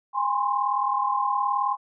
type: tone cluster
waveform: sine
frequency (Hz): 819 / 1030 / 1069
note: G#5 / C6 / C6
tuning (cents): -24 / -28 / +37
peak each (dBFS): -26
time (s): 0.13-1.77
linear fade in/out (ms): 50
effects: none